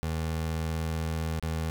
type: tone with dropouts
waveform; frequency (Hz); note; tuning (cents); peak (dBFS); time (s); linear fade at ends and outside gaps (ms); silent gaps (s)
25% pulse; 80.4; E2; -43; -25; 0.03-1.7; 0; 1.397-1.426
effects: none